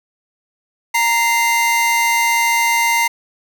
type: tone pair together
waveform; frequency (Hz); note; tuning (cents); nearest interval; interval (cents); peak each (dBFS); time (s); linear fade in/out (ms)
45% pulse; 928.8 / 2085; A#5 / C7; -7 / -7; octave + major second; 1400; -16; 0.94-3.08; 10
effects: none